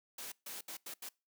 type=noise bursts at uneven times; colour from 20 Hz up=white; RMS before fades=-45 dBFS; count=5; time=0.18-0.32 / 0.46-0.61 / 0.68-0.77 / 0.86-0.94 / 1.02-1.09 s; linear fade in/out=5 ms; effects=noise-tail reverb RT60 0.3 s tail -25 dB re dry + high-pass 200 Hz 12 dB/octave